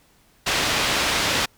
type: low-pass noise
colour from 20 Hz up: white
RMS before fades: -22 dBFS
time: 0.46-1.46 s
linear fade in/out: 10 ms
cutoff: 4100 Hz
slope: 12 dB/octave
effects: pink hiss -58 dBFS RMS until 1.57 s